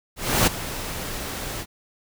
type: noise with ADSR envelope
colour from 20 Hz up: pink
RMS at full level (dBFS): -17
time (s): 0.16-1.66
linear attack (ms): 310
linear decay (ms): 13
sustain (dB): -14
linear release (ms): 53
effects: none